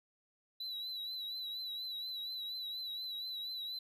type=tone with vibrato; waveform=triangle; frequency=3953 Hz; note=B7; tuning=1 cent sharp; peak=-38 dBFS; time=0.6-3.79 s; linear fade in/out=5 ms; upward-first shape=triangle; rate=4.2 Hz; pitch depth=62 cents each way; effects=none